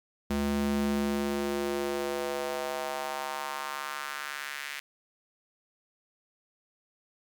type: tone with high-pass filter sweep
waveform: square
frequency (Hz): 70.9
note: C#2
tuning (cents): +40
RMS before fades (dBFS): -32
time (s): 0.3-4.8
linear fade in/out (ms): 5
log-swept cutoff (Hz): 150 to 2000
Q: 2.1
effects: 10-bit